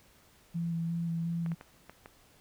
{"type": "tone with vibrato", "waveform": "sine", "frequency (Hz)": 167.6, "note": "E3", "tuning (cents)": 29, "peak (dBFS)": -30, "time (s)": [0.54, 1.55], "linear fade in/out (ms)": 20, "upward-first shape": "square", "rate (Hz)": 2.8, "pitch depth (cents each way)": 13}
{"type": "clicks", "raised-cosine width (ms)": 0.5, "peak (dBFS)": -31, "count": 5, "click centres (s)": [1.462, 1.518, 1.611, 1.896, 2.059]}
{"effects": ["pink hiss -62 dBFS RMS until 2.4 s"]}